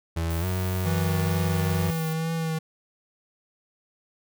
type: tone with pitch glide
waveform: 35% pulse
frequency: 82.8 to 92.4 Hz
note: E2 to F#2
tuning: +8 to -2 cents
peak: -23 dBFS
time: 0.16-1.91 s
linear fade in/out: 10 ms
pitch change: +190 cents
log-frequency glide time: 0.4-0.45 s
type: noise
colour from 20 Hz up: violet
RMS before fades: -40 dBFS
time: 0.3-2.13 s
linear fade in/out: 0 ms
type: tone with vibrato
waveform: square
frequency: 162 Hz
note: E3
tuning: 30 cents flat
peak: -26 dBFS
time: 0.85-2.59 s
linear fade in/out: 10 ms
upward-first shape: triangle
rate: 2.2 Hz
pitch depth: 31 cents each way
effects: none